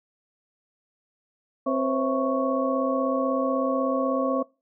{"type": "tone cluster", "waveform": "sine", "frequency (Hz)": [263.3, 499.8, 536, 662, 1108], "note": ["C4", "B4", "C5", "E5", "C#6"], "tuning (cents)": [11, 21, 42, 7, -1], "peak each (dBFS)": [-26, -32, -26, -30, -29], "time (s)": [1.66, 4.43], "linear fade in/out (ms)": 10, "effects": ["noise-tail reverb RT60 0.3 s tail -24 dB re dry"]}